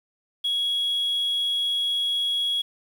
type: tone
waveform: sine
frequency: 3328 Hz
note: G#7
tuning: 3 cents sharp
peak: -20 dBFS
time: 0.44-2.62 s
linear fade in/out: 10 ms
effects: tanh soft clip ceiling -20 dBFS + 8-bit